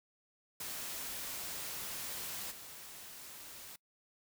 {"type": "noise with level steps", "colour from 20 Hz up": "white", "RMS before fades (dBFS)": [-42, -50], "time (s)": [0.6, 3.76], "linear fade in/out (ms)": 5, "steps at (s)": 2.5, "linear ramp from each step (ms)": 20, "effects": ["noise-tail reverb RT60 0.1 s tail -24 dB re dry"]}